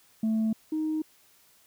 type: tone pair in turn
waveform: sine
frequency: 220.5 / 311.8 Hz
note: A3 / D#4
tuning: +4 / +4 cents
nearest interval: tritone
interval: 600 cents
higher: second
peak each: -21 / -25 dBFS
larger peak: first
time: 0.23-0.53 / 0.72-1.02 s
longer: neither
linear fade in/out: 5 ms
effects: tanh soft clip ceiling -22 dBFS + white hiss -61 dBFS RMS until 1.66 s